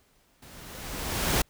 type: noise with level ramp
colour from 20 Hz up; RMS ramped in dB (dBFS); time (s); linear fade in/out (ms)
pink; -50 to -23; 0.42-1.42; 5
effects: pink hiss -65 dBFS RMS until 1.49 s